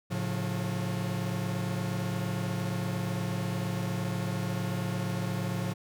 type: chord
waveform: 45% pulse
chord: A augmented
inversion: none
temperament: equal with one note detuned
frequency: 110 / 138.59 / 178.8 Hz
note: A2 / C#3 / E#3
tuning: 0 / 0 / +41 cents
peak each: -34 / -36 / -33 dBFS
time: 0.1-5.74 s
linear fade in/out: 20 ms
effects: none